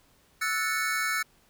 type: chord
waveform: square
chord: F# minor seventh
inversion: third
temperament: equal with one note detuned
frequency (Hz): 1318.5 / 1468.9 / 1760 / 2217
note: E6 / F#6 / A6 / C#7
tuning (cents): 0 / -13 / 0 / 0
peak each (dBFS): -33 / -33 / -33 / -32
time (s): 0.41-1.23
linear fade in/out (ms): 10
effects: pink hiss -63 dBFS RMS until 1.49 s